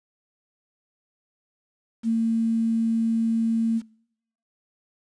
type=tone with quantisation; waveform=sine; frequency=226.8 Hz; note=A#3; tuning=47 cents flat; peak=-19 dBFS; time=2.03-3.82 s; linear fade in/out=50 ms; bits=8; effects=noise-tail reverb RT60 0.7 s tail -24 dB re dry + resampled to 22050 Hz